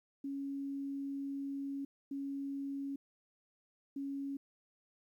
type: tone bursts at uneven times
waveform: sine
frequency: 277.2 Hz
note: C#4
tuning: in tune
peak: -37 dBFS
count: 3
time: 0.24-1.85 / 2.11-2.96 / 3.96-4.37 s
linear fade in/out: 5 ms
effects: 12-bit